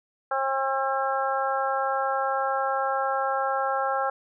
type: harmonic tone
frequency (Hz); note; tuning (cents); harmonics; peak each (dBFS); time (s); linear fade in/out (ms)
268.9; C4; +47; 2 / 3 / 4 / 5 / 6; -29 / -27 / -32 / -29 / -35; 0.31-4.1; 5
effects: none